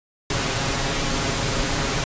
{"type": "noise with comb filter", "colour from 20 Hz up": "pink", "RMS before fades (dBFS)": -23, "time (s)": [0.3, 2.04], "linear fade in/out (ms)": 2, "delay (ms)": 7.3, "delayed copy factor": 0.55, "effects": ["resampled to 16000 Hz"]}